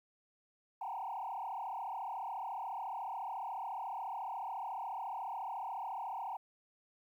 sine tone with frequency modulation, 851 Hz, G#5, 42 cents sharp, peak -37 dBFS, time 0.81-6.37 s, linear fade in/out 5 ms, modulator 34.1 Hz, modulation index 3.3, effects tanh soft clip ceiling -33 dBFS + 12-bit

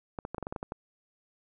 clicks, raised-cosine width 1 ms, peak -21 dBFS, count 10, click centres 0.188 / 0.251 / 0.346 / 0.382 / 0.427 / 0.469 / 0.525 / 0.562 / 0.629 / 0.721 s, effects none

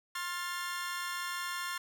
sawtooth chord, F major, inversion second, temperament equal with one note detuned, 1064.2 / 1396.9 / 1760 Hz, C6 / F6 / A6, +29 / 0 / 0 cents, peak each -35 / -37 / -37 dBFS, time 0.15-1.78 s, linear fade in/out 5 ms, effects none

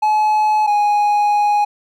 triangle tone pair in turn, 854 / 829.2 Hz, G#5 / G#5, +48 / -3 cents, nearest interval minor second, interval 51 cents, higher first, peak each -10 dBFS, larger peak neither, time 0.02-0.67 / 0.67-1.65 s, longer second, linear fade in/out 10 ms, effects none

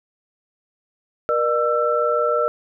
sine tone cluster, 476 / 602 / 1335 Hz, A#4 / D5 / E6, +36 / +43 / +22 cents, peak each -21 dBFS, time 1.29-2.48 s, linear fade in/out 0 ms, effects none

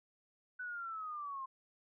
sine linear sweep, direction down, 1500 to 1046.5 Hz, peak -40 dBFS, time 0.59-1.46 s, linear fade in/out 10 ms, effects none

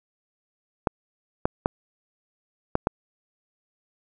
clicks, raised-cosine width 1 ms, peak -6 dBFS, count 5, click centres 0.872 / 1.455 / 1.659 / 2.754 / 2.871 s, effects none

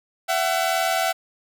sawtooth tone pair together, 670.8 / 753 Hz, E5 / F#5, +30 / +30 cents, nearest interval major second, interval 200 cents, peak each -19 dBFS, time 0.28-1.13 s, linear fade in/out 20 ms, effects none

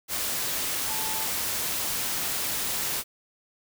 sine tone in noise, 878 Hz, A5, 4 cents flat, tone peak -36 dBFS, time 0.85-1.28 s, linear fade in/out 50 ms, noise white, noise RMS -29 dBFS, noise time 0.08-3.04 s, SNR -10 dB, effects none

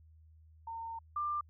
sine tone pair in turn, 912 / 1190.2 Hz, A#5 / D6, -38 / +23 cents, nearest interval perfect fourth, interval 461 cents, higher second, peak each -39 / -32 dBFS, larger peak second, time 0.67-0.99 / 1.16-1.41 s, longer first, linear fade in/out 5 ms, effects added 79 Hz sine -57 dBFS peak until 1.49 s

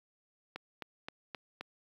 click train, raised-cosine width 0.3 ms, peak -24 dBFS, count 5, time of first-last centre 0.56-1.61 s, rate 3.81 Hz, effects high-pass 150 Hz 12 dB/octave + 10-bit

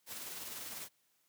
white noise with tremolo, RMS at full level -43 dBFS, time 0.06-0.89 s, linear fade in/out 50 ms, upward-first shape triangle, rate 20 Hz, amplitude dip 40%, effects white hiss -75 dBFS RMS until 1.28 s + high-pass 80 Hz 12 dB/octave

